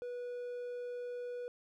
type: tone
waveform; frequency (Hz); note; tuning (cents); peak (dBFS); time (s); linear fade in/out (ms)
triangle; 488.7; B4; -18; -37; 0.02-1.48; 0
effects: none